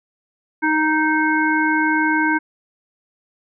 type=harmonic tone; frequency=311.1 Hz; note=D#4; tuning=in tune; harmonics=1 / 3 / 5 / 7; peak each=-19 / -21 / -19 / -26 dBFS; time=0.62-2.39 s; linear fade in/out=20 ms; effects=none